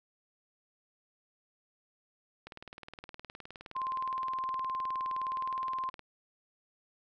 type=click train; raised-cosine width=0.3 ms; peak=-29 dBFS; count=69; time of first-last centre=2.47-5.993 s; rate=19.3 Hz
type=tone; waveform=sine; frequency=1046.5 Hz; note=C6; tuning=in tune; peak=-32 dBFS; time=3.75-5.9 s; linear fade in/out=10 ms
effects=none